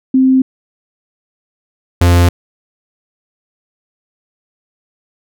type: tone pair in turn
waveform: sine / 45% pulse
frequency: 261.6 / 87.3 Hz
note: C4 / F2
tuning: 0 / 0 cents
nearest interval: octave + perfect fifth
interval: 1900 cents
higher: first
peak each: -6 dBFS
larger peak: neither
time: 0.14-0.42 / 2.01-2.29 s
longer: neither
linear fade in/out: 5 ms
effects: none